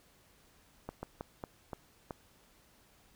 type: slowing click train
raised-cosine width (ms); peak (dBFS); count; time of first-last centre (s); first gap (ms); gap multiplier
1; -25; 6; 0.89-2.108; 140; 1.28
effects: pink hiss -65 dBFS RMS until 3.15 s